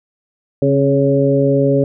harmonic tone with a mistuned harmonic, 139.4 Hz, C#3, 10 cents sharp, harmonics 1 / 2 / 3 / 4, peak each -16 / -16 / -16 / -16 dBFS, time 0.62-1.84 s, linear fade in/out 2 ms, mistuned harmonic 2, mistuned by -31 cents, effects none

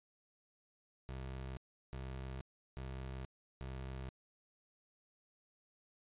25% pulse tone bursts, 65.41 Hz, C2, in tune, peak -39 dBFS, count 4, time 1.09-4.09 s, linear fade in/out 0 ms, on 480 ms, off 360 ms, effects resampled to 8000 Hz

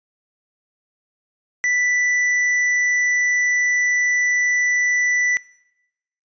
sine tone with hard clipping, 1975.5 Hz, B6, in tune, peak -18 dBFS, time 1.64-5.37 s, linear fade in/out 0 ms, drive 7 dB, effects noise-tail reverb RT60 0.9 s tail -22 dB re dry + resampled to 16000 Hz

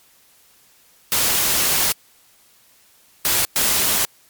white noise bursts at uneven times, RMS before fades -18 dBFS, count 3, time 1.12-1.92 / 3.25-3.45 / 3.56-4.05 s, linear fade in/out 0 ms, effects white hiss -54 dBFS RMS until 4.29 s + MP3 96 kbps

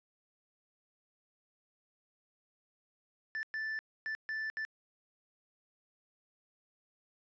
triangle tone bursts at uneven times, 1760 Hz, A6, in tune, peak -33 dBFS, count 5, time 3.35-3.43 / 3.54-3.79 / 4.06-4.15 / 4.29-4.5 / 4.57-4.65 s, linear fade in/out 0 ms, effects resampled to 16000 Hz

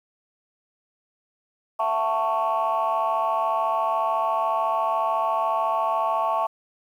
sine chord, F# minor seventh, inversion third, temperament just, 666 / 740 / 888 / 1110 Hz, E5 / F#5 / A5 / C#6, +18 / 0 / +16 / +2 cents, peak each -25 / -30 / -24 / -24 dBFS, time 1.79-6.47 s, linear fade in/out 10 ms, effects tanh soft clip ceiling -14 dBFS + 9-bit

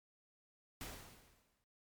pink noise with exponential decay, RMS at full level -45 dBFS, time 0.81-1.64 s, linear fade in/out 0 ms, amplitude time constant 180 ms, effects noise-tail reverb RT60 0.2 s tail -19 dB re dry + MP3 96 kbps

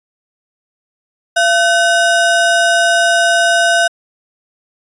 square ring-modulated tone, 1100 Hz, C#6, 14 cents flat, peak -7 dBFS, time 1.36-3.88 s, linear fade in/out 10 ms, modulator 419 Hz, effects resampled to 24000 Hz

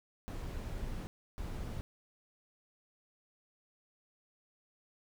brown noise bursts at uneven times, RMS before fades -40 dBFS, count 2, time 0.28-1.07 / 1.38-1.81 s, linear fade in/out 0 ms, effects none

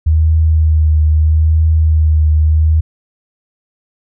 sine tone with vibrato, 78.3 Hz, D#2, 11 cents sharp, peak -7 dBFS, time 0.06-2.81 s, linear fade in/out 10 ms, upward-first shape triangle, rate 0.78 Hz, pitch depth 31 cents each way, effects none

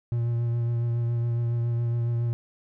triangle tone with vibrato, 118 Hz, A#2, 22 cents sharp, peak -21 dBFS, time 0.12-2.33 s, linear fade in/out 0 ms, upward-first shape triangle, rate 7.2 Hz, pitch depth 21 cents each way, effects none

